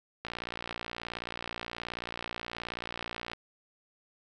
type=click train; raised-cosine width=0.3 ms; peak=-20 dBFS; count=182; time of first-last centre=0.25-3.333 s; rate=58.7 Hz; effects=none